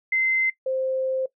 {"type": "tone pair in turn", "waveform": "sine", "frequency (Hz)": [2069, 523.9], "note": ["C7", "C5"], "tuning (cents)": [-20, 2], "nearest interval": "2 octaves", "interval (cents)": 2378, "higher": "first", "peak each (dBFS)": [-19, -22], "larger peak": "first", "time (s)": [[0.12, 0.5], [0.66, 1.26]], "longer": "second", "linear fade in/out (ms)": 5, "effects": ["noise-tail reverb RT60 0.1 s tail -19 dB re dry"]}